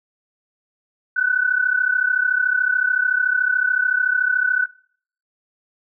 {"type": "tone pair together", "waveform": "sine", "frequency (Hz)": [1480, 1513.7], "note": ["F#6", "F#6"], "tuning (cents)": [0, 39], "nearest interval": "unison", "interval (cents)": 39, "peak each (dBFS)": -19, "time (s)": [1.16, 4.66], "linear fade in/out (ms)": 10, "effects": ["noise-tail reverb RT60 0.6 s tail -24 dB re dry"]}